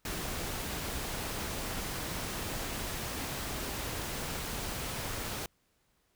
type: noise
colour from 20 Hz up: pink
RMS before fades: -37 dBFS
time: 0.05-5.46 s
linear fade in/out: 2 ms
effects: pink hiss -73 dBFS RMS until 6.15 s